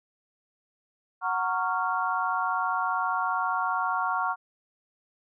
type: chord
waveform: sine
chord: Gb major seventh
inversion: none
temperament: just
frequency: 740 / 925 / 1110 / 1387.5 Hz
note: Gb5 / Bb5 / Db6 / F6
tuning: 0 / -14 / +2 / -12 cents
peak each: -31 / -31 / -29 / -30 dBFS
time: 1.21-4.36 s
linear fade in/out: 50 ms
effects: none